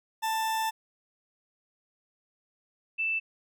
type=tone pair in turn; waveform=40% pulse / sine; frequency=886 / 2649 Hz; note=A5 / E7; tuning=+12 / +8 cents; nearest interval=octave + perfect fifth; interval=1896 cents; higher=second; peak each=-26 dBFS; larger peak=neither; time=0.22-0.71 / 2.98-3.2 s; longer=first; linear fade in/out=20 ms; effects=none